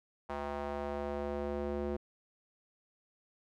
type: tone with band-pass filter sweep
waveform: square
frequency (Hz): 72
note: D2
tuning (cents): -34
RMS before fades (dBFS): -37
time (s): 0.29-1.97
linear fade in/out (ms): 10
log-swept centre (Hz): 850 to 400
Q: 1.5
effects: none